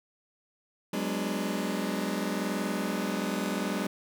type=chord; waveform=sawtooth; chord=G# half-diminished seventh; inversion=third; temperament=just; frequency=186.89 / 207.7 / 249.2 / 299 Hz; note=F#3 / G#3 / B3 / D4; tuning=+18 / 0 / +16 / +31 cents; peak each=-30 / -29 / -32 / -32 dBFS; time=0.93-3.87 s; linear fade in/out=5 ms; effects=none